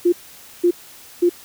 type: tone bursts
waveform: sine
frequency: 350 Hz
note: F4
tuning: 4 cents sharp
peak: -11 dBFS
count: 3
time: 0.05-1.295 s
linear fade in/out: 10 ms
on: 75 ms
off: 510 ms
effects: white hiss -43 dBFS RMS until 1.44 s